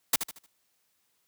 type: noise with echo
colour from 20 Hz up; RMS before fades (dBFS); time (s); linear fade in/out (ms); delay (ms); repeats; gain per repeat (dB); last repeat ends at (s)
white; -22; 0.13-0.16; 5; 76; 4; -9; 0.464
effects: white hiss -73 dBFS RMS until 1.27 s + high-pass 60 Hz 12 dB/octave